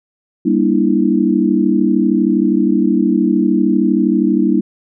sine chord, E half-diminished seventh, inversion first, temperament just, 197.78 / 237.3 / 296.7 / 329.6 Hz, G3 / Bb3 / D4 / E4, +16 / +31 / +18 / 0 cents, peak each -16 dBFS, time 0.45-4.61 s, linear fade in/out 10 ms, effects none

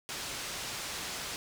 white low-pass noise, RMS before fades -39 dBFS, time 0.09-1.36 s, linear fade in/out 0 ms, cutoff 6500 Hz, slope 12 dB/octave, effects none

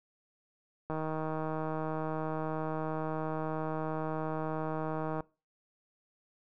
click train, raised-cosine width 1 ms, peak -22 dBFS, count 677, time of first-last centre 0.9-5.206 s, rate 157 Hz, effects noise-tail reverb RT60 0.3 s tail -22 dB re dry

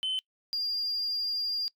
sine tone pair in turn, 3055 / 4804 Hz, G7 / D8, -45 / +38 cents, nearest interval minor sixth, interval 783 cents, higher second, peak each -26 dBFS, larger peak neither, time 0.03-0.19 / 0.53-1.68 s, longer second, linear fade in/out 0 ms, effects noise-tail reverb RT60 0.1 s tail -25 dB re dry + tanh soft clip ceiling -26 dBFS

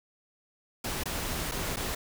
pink noise with dropouts, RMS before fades -33 dBFS, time 0.84-1.95 s, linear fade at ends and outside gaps 5 ms, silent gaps 1.036-1.056 / 1.514-1.518 / 1.761-1.768 s, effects none

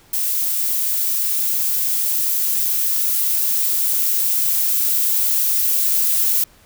violet noise with level ramp, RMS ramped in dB -20 to -17 dBFS, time 0.13-6.44 s, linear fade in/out 5 ms, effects pink hiss -51 dBFS RMS until 6.65 s

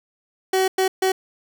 30% pulse tone bursts at uneven times, 378.1 Hz, F#4, 38 cents sharp, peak -14 dBFS, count 3, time 0.53-0.68 / 0.78-0.88 / 1.02-1.12 s, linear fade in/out 5 ms, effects none

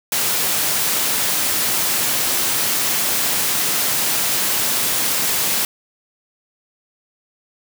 white high-pass noise, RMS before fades -19 dBFS, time 0.12-5.65 s, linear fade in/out 2 ms, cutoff 100 Hz, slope 24 dB/octave, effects none

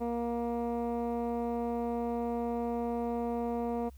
15% pulse tone with low-pass filter, 235.8 Hz, A#3, 20 cents sharp, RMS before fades -33 dBFS, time 0-3.9 s, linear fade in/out 20 ms, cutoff 750 Hz, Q 0.81, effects added 66 Hz sine -48 dBFS peak until 3.97 s + white hiss -68 dBFS RMS until 3.97 s

